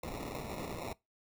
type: noise with sample-and-hold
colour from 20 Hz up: blue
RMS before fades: -41 dBFS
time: 0.03-0.93 s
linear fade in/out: 5 ms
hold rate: 1575 Hz
effects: noise-tail reverb RT60 0.2 s tail -22 dB re dry